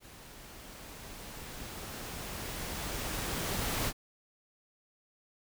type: noise with level ramp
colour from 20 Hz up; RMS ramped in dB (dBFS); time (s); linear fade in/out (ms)
pink; -52 to -32; 0-3.93; 50
effects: none